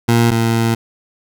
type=tone pair in turn; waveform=20% pulse; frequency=117 / 114.72 Hz; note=A#2 / A#2; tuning=+7 / -27 cents; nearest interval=unison; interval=34 cents; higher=first; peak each=-5 / -8 dBFS; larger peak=first; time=0.08-0.31 / 0.31-0.75 s; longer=second; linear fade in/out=10 ms; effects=none